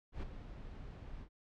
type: noise with ADSR envelope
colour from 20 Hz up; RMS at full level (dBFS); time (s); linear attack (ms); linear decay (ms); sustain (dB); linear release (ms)
brown; -38; 0.12-1.29; 110; 7; -10; 74
effects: low-pass 4000 Hz 12 dB/octave